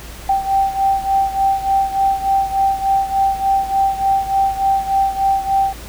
sine beating tone pair, 780 / 783.4 Hz, G5 / G5, -9 / -1 cents, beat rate 3.4 Hz, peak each -15 / -19 dBFS, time 0.29-5.73 s, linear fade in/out 5 ms, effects added 56 Hz sine -34 dBFS peak until 5.88 s + pink hiss -36 dBFS RMS until 5.88 s

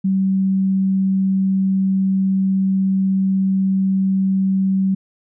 sine tone, 191.7 Hz, G3, 38 cents flat, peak -14 dBFS, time 0.04-4.95 s, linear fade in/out 10 ms, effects none

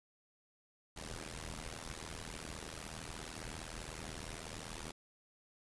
pink noise with amplitude modulation, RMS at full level -42 dBFS, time 0.96-4.92 s, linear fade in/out 10 ms, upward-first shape sine, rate 79.9 Hz, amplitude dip 95%, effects resampled to 24000 Hz

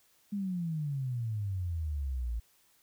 sine exponential sweep, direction down, 207.7 to 55 Hz, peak -31 dBFS, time 0.32-2.4 s, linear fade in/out 10 ms, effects white hiss -67 dBFS RMS until 2.82 s

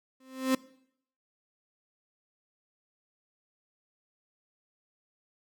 35% pulse tone with exponential growth, 261.6 Hz, C4, in tune, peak -19 dBFS, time 0.2-0.55 s, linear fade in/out 5 ms, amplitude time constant 76 ms, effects noise-tail reverb RT60 0.7 s tail -21 dB re dry

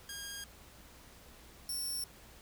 10% pulse tone pair in turn, 1623 / 5444 Hz, G#6 / F8, -40 / -45 cents, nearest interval octave + major sixth, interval 2095 cents, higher second, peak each -33 / -30 dBFS, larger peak second, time 0.09-0.44 / 1.69-2.04 s, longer neither, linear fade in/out 2 ms, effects added 60 Hz sine -61 dBFS peak until 2.41 s + pink hiss -57 dBFS RMS until 2.41 s

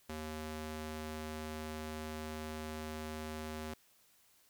square tone with high-pass filter, 77.8 Hz, D#2, in tune, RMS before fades -43 dBFS, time 0.09-3.74 s, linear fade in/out 5 ms, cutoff 160 Hz, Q 0.62, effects white hiss -68 dBFS RMS until 4.49 s

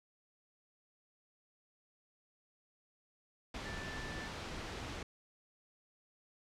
sine tone in noise, 1760 Hz, A6, in tune, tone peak -47 dBFS, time 3.65-4.28 s, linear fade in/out 5 ms, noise pink, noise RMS -43 dBFS, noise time 3.54-5.03 s, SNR -7 dB, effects low-pass 5000 Hz 12 dB/octave

